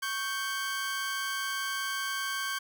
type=tone pair together; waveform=sawtooth; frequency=1108.7 / 1561.2 Hz; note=C#6 / G6; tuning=0 / -8 cents; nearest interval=tritone; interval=592 cents; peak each=-32 / -29 dBFS; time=0.02-2.59 s; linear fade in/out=10 ms; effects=none